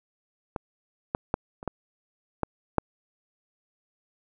clicks, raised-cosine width 1 ms, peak -16 / -11 / -9 / -26 / -14 / -11 / -6 dBFS, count 7, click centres 0.562 / 1.149 / 1.341 / 1.629 / 1.677 / 2.433 / 2.783 s, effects none

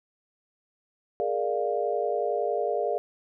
sine chord, Bb dominant seventh, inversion third, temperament equal with one note detuned, 415.3 / 466.2 / 592.4 / 698.5 Hz, Ab4 / Bb4 / D5 / F5, 0 / 0 / +15 / 0 cents, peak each -30 dBFS, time 1.2-2.98 s, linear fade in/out 0 ms, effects none

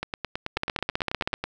two click trains, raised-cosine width 0.3 ms, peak -13 / -9 dBFS, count 14 / 13, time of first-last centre 0.03-1.44 / 0.57-1.339 s, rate 9.22 / 15.6 Hz, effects none

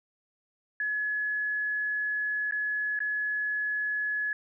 sine tone with dropouts, 1698 Hz, G#6, 38 cents sharp, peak -27 dBFS, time 0.8-4.33 s, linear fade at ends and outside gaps 2 ms, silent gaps 2.511-2.522 / 2.991-3.003 s, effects none

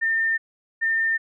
sine tone pair in turn, 1807 / 1807 Hz, A6 / A6, +46 / +46 cents, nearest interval unison, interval 0 cents, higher neither, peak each -19 dBFS, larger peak neither, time 0.01-0.38 / 0.81-1.18 s, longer neither, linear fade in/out 20 ms, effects none

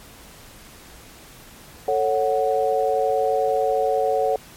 sine chord, F# minor, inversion first, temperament just, 444 / 555 / 740 Hz, A4 / C#5 / F#5, +16 / +2 / 0 cents, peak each -22 dBFS, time 1.88-4.36 s, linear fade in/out 2 ms, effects pink hiss -45 dBFS RMS until 4.56 s + MP3 64 kbps

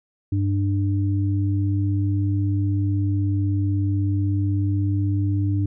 sine tone pair together, 99.21 / 297.3 Hz, G2 / D4, +21 / +21 cents, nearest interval octave + perfect fifth, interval 1900 cents, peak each -19 / -26 dBFS, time 0.32-5.66 s, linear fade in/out 5 ms, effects none

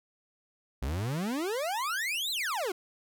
40% pulse exponential two-way sweep, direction up then down, 59.9 to 4186 to 339.4 Hz, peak -29 dBFS, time 0.82-2.72 s, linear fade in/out 5 ms, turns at 2.31 s, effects none

